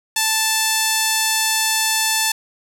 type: tone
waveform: 5% pulse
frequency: 880 Hz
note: A5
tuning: in tune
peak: -4 dBFS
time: 0.16-2.32 s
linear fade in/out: 5 ms
effects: none